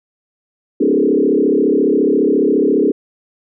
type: tone with frequency modulation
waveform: sine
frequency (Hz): 349.2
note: F4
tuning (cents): 0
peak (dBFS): -10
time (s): 0.8-2.92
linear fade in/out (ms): 10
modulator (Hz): 34.5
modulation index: 3
effects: none